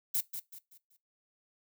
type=noise with echo; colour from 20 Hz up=violet; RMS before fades=-30 dBFS; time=0.14-0.21 s; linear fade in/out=10 ms; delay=190 ms; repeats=4; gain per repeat=-9 dB; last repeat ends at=0.97 s; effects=noise-tail reverb RT60 0.2 s tail -19 dB re dry